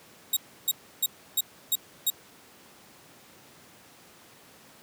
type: tone bursts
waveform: 10% pulse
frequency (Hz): 3786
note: A#7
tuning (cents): +26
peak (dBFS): -14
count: 6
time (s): 0.33-2.102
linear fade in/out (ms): 5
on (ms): 37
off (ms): 310
effects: pink hiss -53 dBFS RMS until 4.82 s + high-pass 150 Hz 12 dB/octave